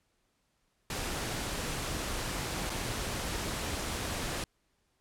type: noise with dropouts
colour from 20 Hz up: pink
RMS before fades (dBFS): -35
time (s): 0.9-4.44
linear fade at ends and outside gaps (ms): 2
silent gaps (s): 2.697-2.701
effects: pink hiss -75 dBFS RMS until 5 s + low-pass 11000 Hz 12 dB/octave